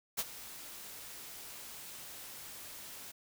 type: noise with ADSR envelope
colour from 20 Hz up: white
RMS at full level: -32 dBFS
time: 0.17-3.12 s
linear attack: 22 ms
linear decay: 40 ms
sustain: -16 dB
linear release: 13 ms
effects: none